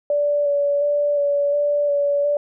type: tone with vibrato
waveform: sine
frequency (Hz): 577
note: D5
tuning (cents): -31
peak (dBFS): -16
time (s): 0.1-2.37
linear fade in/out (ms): 2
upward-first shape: square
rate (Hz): 1.4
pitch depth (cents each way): 15
effects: none